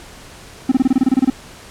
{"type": "tone bursts", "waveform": "triangle", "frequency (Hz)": 261.2, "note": "C4", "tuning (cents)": -3, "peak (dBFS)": -7, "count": 12, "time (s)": [0.69, 1.301], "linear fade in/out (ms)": 5, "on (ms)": 28, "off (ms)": 25, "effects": ["pink hiss -39 dBFS RMS until 1.7 s", "low-pass 10000 Hz 12 dB/octave"]}